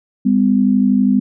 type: tone pair together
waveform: sine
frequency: 201.2 / 253.5 Hz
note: G3 / B3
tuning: +45 / +45 cents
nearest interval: major third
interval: 400 cents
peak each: -13 dBFS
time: 0.25-1.2 s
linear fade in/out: 10 ms
effects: none